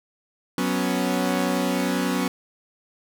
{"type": "chord", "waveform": "sawtooth", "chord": "F# suspended fourth", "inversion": "none", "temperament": "equal", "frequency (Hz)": [185, 246.9, 277.2], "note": ["F#3", "B3", "C#4"], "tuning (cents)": [0, 0, 0], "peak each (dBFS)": -22, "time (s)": [0.58, 2.28], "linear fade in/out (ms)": 2, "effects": []}